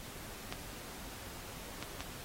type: clicks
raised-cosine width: 0.2 ms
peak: -22 dBFS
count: 3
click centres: 0.525 / 1.826 / 2.006 s
effects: pink hiss -48 dBFS RMS until 2.24 s + AAC 48 kbps